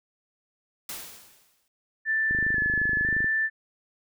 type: noise with exponential decay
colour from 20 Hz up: white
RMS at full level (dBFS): -34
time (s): 0.89-1.68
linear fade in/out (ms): 2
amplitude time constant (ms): 170
type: tone with vibrato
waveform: sine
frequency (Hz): 1745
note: A6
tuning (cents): -15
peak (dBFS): -22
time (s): 2.05-3.5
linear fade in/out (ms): 50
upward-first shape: square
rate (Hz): 1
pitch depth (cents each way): 22
type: click train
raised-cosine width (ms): 3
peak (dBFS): -22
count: 25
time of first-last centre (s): 2.31-3.244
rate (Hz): 25.7
effects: none